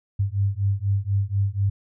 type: beating tone pair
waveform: sine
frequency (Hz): 97.4 / 101.5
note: G2 / G#2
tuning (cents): -11 / -39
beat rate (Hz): 4.1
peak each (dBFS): -23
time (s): 0.19-1.7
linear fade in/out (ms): 10
effects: none